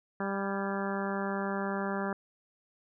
harmonic tone with a mistuned harmonic, 197.2 Hz, G3, 11 cents sharp, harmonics 1 / 2 / 3 / 4 / 5 / 6 / 7 / 8 / 9, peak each -34 / -37 / -39 / -40 / -41 / -42 / -42 / -43 / -44 dBFS, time 0.2-2.13 s, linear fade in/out 2 ms, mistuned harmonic 9, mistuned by -66 cents, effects none

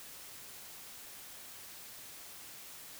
silence, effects white hiss -50 dBFS RMS until 2.99 s

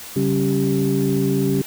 sine tone cluster, 139 / 193.6 / 277.1 / 390.6 Hz, C#3 / G3 / C#4 / G4, +5 / -21 / -1 / -6 cents, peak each -21 dBFS, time 0.16-1.62 s, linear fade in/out 5 ms, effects tanh soft clip ceiling -9 dBFS + white hiss -36 dBFS RMS until 1.66 s

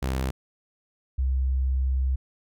sawtooth / sine tone pair in turn, 65.41 / 65.41 Hz, C2 / C2, 0 / 0 cents, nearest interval unison, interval 0 cents, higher neither, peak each -21 dBFS, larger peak neither, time 0.02-0.31 / 1.18-2.16 s, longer second, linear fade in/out 10 ms, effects none

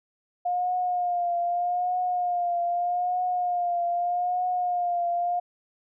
sine tone with vibrato, 710 Hz, F5, 28 cents sharp, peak -23 dBFS, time 0.45-5.4 s, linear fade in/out 10 ms, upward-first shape triangle, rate 0.81 Hz, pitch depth 45 cents each way, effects none

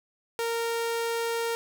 sawtooth tone, 462.7 Hz, A#4, 13 cents flat, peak -23 dBFS, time 0.39-1.55 s, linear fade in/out 0 ms, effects none

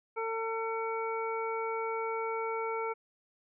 harmonic tone, 450 Hz, A4, 39 cents sharp, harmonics 1 / 2 / 3 / 5, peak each -34 / -37 / -39 / -41 dBFS, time 0.16-2.94 s, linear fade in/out 20 ms, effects none

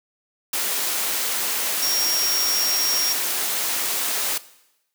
sine tone in noise, 5588 Hz, F8, in tune, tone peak -21 dBFS, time 1.82-3.13 s, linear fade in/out 5 ms, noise white, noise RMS -24 dBFS, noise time 0.53-4.38 s, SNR 0 dB, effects noise-tail reverb RT60 0.9 s tail -18 dB re dry + high-pass 300 Hz 12 dB/octave

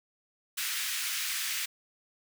pink high-pass noise, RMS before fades -33 dBFS, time 0.57-1.66 s, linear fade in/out 10 ms, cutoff 1700 Hz, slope 24 dB/octave, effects none

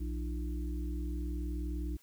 harmonic tone with a mistuned harmonic, 59.8 Hz, A#1, 45 cents sharp, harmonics 1 / 3 / 5 / 6, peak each -34 / -47 / -43 / -47 dBFS, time 0-1.97 s, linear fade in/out 10 ms, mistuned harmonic 6, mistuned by -100 cents, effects white hiss -65 dBFS RMS until 2.02 s

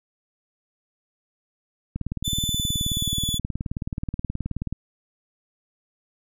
click train, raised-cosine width 5 ms, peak -15 dBFS, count 53, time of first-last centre 1.96-4.726 s, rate 18.8 Hz
sawtooth tone with pitch glide, 3515 to 3447 Hz, A7 to A7, -2 to -36 cents, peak -22 dBFS, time 2.24-3.39 s, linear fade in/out 20 ms, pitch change -34 cents, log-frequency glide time 2.4-3.22 s
effects none

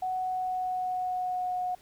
sine tone with pitch glide, 743 to 728.6 Hz, F#5 to F#5, +7 to -27 cents, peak -28 dBFS, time 0.02-1.75 s, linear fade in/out 5 ms, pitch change -34 cents, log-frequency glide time 0.15-1.59 s, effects pink hiss -59 dBFS RMS until 1.81 s

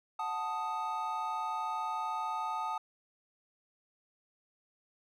triangle chord, D# diminished, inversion first, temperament equal, 740 / 880 / 1244.5 Hz, F#5 / A5 / D#6, 0 / 0 / 0 cents, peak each -39 / -34 / -35 dBFS, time 0.19-2.78 s, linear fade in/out 5 ms, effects none

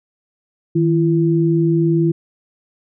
sine tone pair together, 158.77 / 337 Hz, D#3 / E4, +35 / +38 cents, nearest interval octave + minor second, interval 1303 cents, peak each -15 dBFS, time 0.75-2.12 s, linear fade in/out 10 ms, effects none

